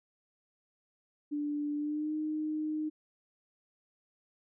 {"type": "tone with pitch glide", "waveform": "sine", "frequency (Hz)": [293.7, 307.8], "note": ["D4", "D#4"], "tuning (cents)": [0, -19], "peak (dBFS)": -31, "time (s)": [1.31, 2.9], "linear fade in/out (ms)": 20, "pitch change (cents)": 81, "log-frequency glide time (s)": [1.76, 2.14], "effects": []}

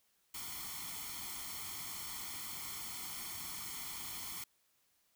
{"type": "noise with comb filter", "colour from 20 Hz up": "white", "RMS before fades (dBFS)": -44, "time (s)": [0.34, 4.44], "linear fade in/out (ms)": 5, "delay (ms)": 0.92, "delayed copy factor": 0.75, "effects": ["white hiss -75 dBFS RMS until 5.15 s"]}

